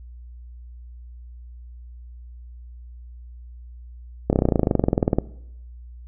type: slowing click train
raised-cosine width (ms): 2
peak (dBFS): -4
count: 23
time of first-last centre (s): 4.3-5.186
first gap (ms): 29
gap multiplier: 1.03
effects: noise-tail reverb RT60 0.8 s tail -20 dB re dry + added 60 Hz sine -38 dBFS peak until 6.07 s